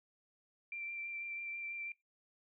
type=tone with vibrato; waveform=sine; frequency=2357 Hz; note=D7; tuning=6 cents sharp; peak=-40 dBFS; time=0.72-1.92 s; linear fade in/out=2 ms; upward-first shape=triangle; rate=6.1 Hz; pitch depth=17 cents each way; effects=noise-tail reverb RT60 0.2 s tail -23 dB re dry